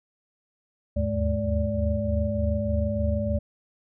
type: tone cluster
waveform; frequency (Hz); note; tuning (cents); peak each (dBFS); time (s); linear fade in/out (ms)
sine; 75.6 / 78.9 / 101.9 / 213.3 / 580; D#2 / D#2 / G#2 / G#3 / D5; -49 / +25 / -32 / +46 / -22; -29; 0.96-3.39; 10
effects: none